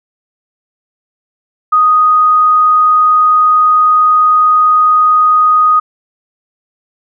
sine tone, 1244.5 Hz, D#6, in tune, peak -5 dBFS, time 1.72-5.8 s, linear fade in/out 10 ms, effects none

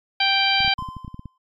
harmonic tone, 784 Hz, G5, in tune, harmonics 1 / 2 / 3 / 4 / 5 / 6, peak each -23 / -26 / -22 / -22 / -26 / -25 dBFS, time 0.2-0.74 s, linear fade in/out 5 ms
clicks, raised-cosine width 5 ms, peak -22 dBFS, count 12, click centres 0.605 / 0.648 / 0.678 / 0.79 / 0.824 / 0.888 / 0.967 / 1.047 / 1.079 / 1.144 / 1.194 / 1.257 s
triangle tone with exponential decay, 1034 Hz, C6, 21 cents flat, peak -24 dBFS, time 0.78-1.38 s, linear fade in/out 5 ms, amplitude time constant 130 ms
effects MP3 96 kbps

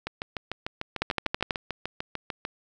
two click trains, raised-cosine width 0.3 ms, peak -9 / -15 dBFS, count 7 / 17, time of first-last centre 1.02-1.508 / 0.07-2.451 s, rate 12.3 / 6.72 Hz, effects none

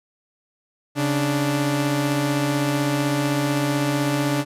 sawtooth tone pair together, 138.94 / 293.7 Hz, C#3 / D4, +4 / 0 cents, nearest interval octave + minor second, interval 1296 cents, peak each -19 / -18 dBFS, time 0.95-4.45 s, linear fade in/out 50 ms, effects resampled to 32000 Hz

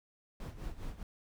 brown noise with tremolo, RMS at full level -39 dBFS, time 0.4-1.03 s, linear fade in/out 2 ms, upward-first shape sine, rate 4.9 Hz, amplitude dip 75%, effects none

